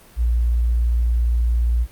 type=tone; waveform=sine; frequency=58.7 Hz; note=A#1; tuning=13 cents sharp; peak=-15 dBFS; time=0.16-1.87 s; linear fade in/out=50 ms; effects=pink hiss -48 dBFS RMS until 1.91 s + Opus 32 kbps